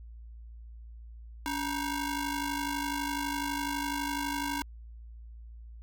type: ring-modulated tone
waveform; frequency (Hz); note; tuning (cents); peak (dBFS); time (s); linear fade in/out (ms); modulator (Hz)
sawtooth; 620; D#5; -6; -24; 1.46-4.62; 0; 336
effects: added 57 Hz sine -44 dBFS peak until 5.82 s